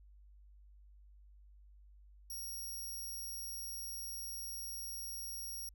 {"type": "tone", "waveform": "5% pulse", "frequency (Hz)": 5620, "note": "F8", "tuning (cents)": 10, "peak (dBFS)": -36, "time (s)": [2.3, 5.69], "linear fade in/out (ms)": 2, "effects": ["added 50 Hz sine -57 dBFS peak until 5.74 s"]}